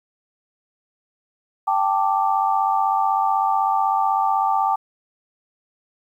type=chord; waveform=sine; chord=G suspended second; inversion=none; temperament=equal; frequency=784 / 880 / 1174.7 Hz; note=G5 / A5 / D6; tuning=0 / 0 / 0 cents; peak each=-20 / -21 / -23 dBFS; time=1.67-4.76 s; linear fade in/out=10 ms; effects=9-bit